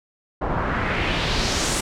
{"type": "noise with low-pass filter sweep", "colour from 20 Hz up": "pink", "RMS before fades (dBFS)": -23, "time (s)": [0.41, 1.81], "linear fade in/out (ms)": 10, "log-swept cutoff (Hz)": [920, 9200], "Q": 1.8, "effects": []}